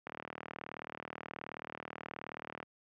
click train, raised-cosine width 0.5 ms, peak -26 dBFS, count 100, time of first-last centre 0.07-2.628 s, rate 38.7 Hz, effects high-pass 150 Hz 12 dB/octave

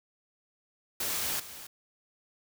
white noise with echo, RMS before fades -32 dBFS, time 1-1.4 s, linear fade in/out 5 ms, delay 270 ms, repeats 1, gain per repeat -13 dB, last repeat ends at 1.67 s, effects none

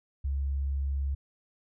sine tone, 69 Hz, C#2, 7 cents flat, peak -27 dBFS, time 0.24-1.15 s, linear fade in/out 10 ms, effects none

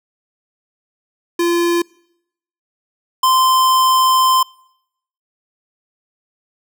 square tone pair in turn, 343.7 / 1037.7 Hz, F4 / C6, -28 / -15 cents, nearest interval octave + perfect fifth, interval 1913 cents, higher second, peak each -14 / -11 dBFS, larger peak second, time 1.39-1.82 / 3.23-4.43 s, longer second, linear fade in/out 5 ms, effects noise-tail reverb RT60 0.8 s tail -26 dB re dry

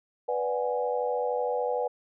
sine chord, G# half-diminished seventh, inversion first, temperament equal, 493.9 / 587.3 / 740 / 830.6 Hz, B4 / D5 / F#5 / G#5, 0 / 0 / 0 / 0 cents, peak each -28 / -33 / -34 / -33 dBFS, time 0.28-1.88 s, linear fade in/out 10 ms, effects none

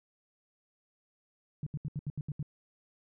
sine tone bursts, 146.8 Hz, D3, in tune, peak -32 dBFS, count 8, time 1.63-2.428 s, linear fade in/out 2 ms, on 35 ms, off 74 ms, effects none

